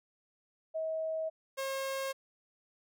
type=tone pair in turn; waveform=sine / sawtooth; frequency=639 / 538.6 Hz; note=D#5 / C#5; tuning=+46 / -50 cents; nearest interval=minor third; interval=296 cents; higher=first; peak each=-32 / -30 dBFS; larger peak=second; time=0.74-1.3 / 1.57-2.13 s; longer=neither; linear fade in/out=20 ms; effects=none